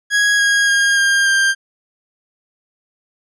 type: tone with pitch steps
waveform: 40% pulse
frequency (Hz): 1658 / 1639.9 / 1622 / 1604.3 / 1586.8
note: G#6 / G#6 / G#6 / G6 / G6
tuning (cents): -3 / -22 / -41 / +40 / +21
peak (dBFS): -11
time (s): 0.1-1.55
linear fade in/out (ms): 50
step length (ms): 290
effects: resampled to 22050 Hz